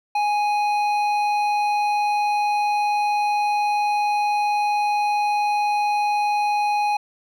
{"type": "tone with hard clipping", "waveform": "sine", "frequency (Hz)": 830.6, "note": "G#5", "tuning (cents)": 0, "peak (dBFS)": -20, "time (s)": [0.15, 6.97], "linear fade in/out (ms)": 5, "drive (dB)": 9, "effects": []}